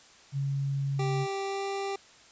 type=tone; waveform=sine; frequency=138.59 Hz; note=C#3; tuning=in tune; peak=-27 dBFS; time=0.32-1.27 s; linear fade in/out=50 ms
type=tone with pitch glide; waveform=25% pulse; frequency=392 to 394.3 Hz; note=G4 to G4; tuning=0 to +10 cents; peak=-27 dBFS; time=0.99-1.96 s; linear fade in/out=5 ms; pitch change=+10 cents; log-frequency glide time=1.45-1.64 s
effects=white hiss -55 dBFS RMS until 2.31 s + resampled to 16000 Hz